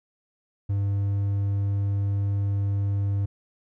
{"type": "tone", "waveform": "triangle", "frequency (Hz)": 99.9, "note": "G2", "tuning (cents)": 33, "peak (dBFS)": -20, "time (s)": [0.69, 3.26], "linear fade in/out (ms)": 10, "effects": []}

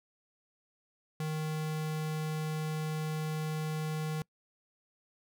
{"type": "tone", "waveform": "square", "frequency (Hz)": 155.56, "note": "D#3", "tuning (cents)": 0, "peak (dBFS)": -33, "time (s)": [1.2, 4.22], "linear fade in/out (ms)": 2, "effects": ["noise-tail reverb RT60 0.1 s tail -25 dB re dry"]}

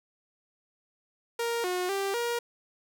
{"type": "tone with pitch steps", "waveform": "sawtooth", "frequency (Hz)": [467.5, 362.1, 393.3, 473.7], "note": ["A#4", "F#4", "G4", "A#4"], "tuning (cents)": [5, -37, 6, 28], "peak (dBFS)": -24, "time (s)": [1.39, 2.39], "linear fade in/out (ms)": 5, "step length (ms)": 250, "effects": []}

